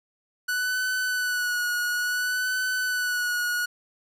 45% pulse tone with vibrato, 1480 Hz, F#6, in tune, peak -24 dBFS, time 0.48-3.66 s, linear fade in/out 10 ms, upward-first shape sine, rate 0.58 Hz, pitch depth 33 cents each way, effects none

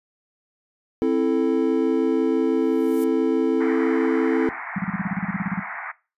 triangle chord, A minor, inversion first, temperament just, 264 / 330 / 440 Hz, C4 / E4 / A4, +16 / +2 / 0 cents, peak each -20 dBFS, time 1.02-4.49 s, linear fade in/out 0 ms
violet noise with exponential growth, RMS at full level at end -36 dBFS, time 2.48-3.04 s, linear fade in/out 0 ms, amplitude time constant 120 ms
white band-pass noise, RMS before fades -33 dBFS, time 3.6-5.92 s, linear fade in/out 10 ms, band 680 to 2200 Hz, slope 96 dB/octave
sine tone bursts, 190 Hz, F#3, 46 cents sharp, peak -20 dBFS, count 15, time 4.76-5.598 s, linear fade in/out 5 ms, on 26 ms, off 32 ms
effects noise-tail reverb RT60 0.3 s tail -19 dB re dry + resampled to 32000 Hz

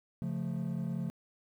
triangle chord, Db augmented, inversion none, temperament equal, 138.59 / 174.61 / 220 Hz, Db3 / F3 / A3, 0 / 0 / 0 cents, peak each -35 / -33 / -36 dBFS, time 0.22-1.1 s, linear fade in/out 0 ms, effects tanh soft clip ceiling -25 dBFS + 11-bit

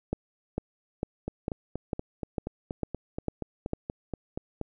two click trains, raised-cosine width 2 ms, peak -15 / -19 dBFS, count 9 / 15, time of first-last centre 0.13-3.734 / 1.28-4.613 s, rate 2.22 / 4.2 Hz, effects none

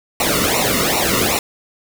pink noise with flanger, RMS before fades -17 dBFS, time 0.2-1.39 s, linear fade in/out 2 ms, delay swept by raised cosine 0.61 to 1.27 ms, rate 2.6 Hz, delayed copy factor -0.9, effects none

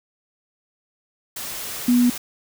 sine tone in noise, 244.1 Hz, B3, 20 cents flat, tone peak -13 dBFS, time 1.88-2.1 s, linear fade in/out 5 ms, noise white, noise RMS -31 dBFS, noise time 1.36-2.18 s, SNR +15 dB, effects none

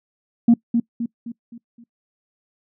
sine tone with echo, 234.1 Hz, A#3, 8 cents sharp, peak -7 dBFS, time 0.48-0.54 s, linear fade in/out 5 ms, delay 260 ms, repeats 5, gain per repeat -7 dB, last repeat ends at 1.84 s, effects noise-tail reverb RT60 0.1 s tail -23 dB re dry + tanh soft clip ceiling -6 dBFS

